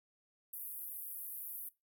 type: band-pass noise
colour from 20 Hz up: white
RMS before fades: -45 dBFS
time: 0.53-1.69 s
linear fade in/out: 5 ms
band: 11000 to 16000 Hz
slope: 48 dB/octave
effects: noise-tail reverb RT60 0.2 s tail -19 dB re dry